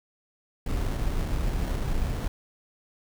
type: noise with sample-and-hold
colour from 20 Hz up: brown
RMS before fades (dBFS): -27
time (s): 0.66-2.28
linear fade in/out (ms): 5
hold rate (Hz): 2450
effects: none